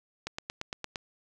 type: click train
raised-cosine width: 0.2 ms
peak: -17 dBFS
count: 7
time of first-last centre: 0.27-0.958 s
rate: 8.72 Hz
effects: none